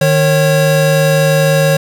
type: tone pair together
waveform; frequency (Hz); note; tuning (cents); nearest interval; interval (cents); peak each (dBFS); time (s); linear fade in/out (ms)
square; 153.9 / 548; D#3 / C#5; -19 / -20; octave + minor seventh; 2199; -12; 0.01-1.77; 5
effects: none